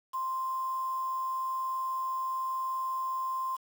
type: tone with quantisation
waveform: sine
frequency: 1046.5 Hz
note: C6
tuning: in tune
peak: -30 dBFS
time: 0.13-3.57 s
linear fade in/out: 20 ms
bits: 8
effects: none